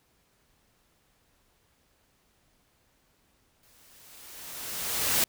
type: noise with exponential growth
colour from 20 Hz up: white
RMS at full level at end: -23 dBFS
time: 3.63-5.24 s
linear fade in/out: 2 ms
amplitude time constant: 350 ms
effects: pink hiss -68 dBFS RMS until 5.28 s